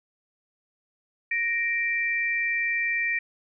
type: tone pair together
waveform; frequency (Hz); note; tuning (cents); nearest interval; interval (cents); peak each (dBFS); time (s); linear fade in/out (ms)
sine; 1864.4 / 2349; A#6 / D7; 0 / 0; major third; 400; -26; 1.31-3.19; 5
effects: none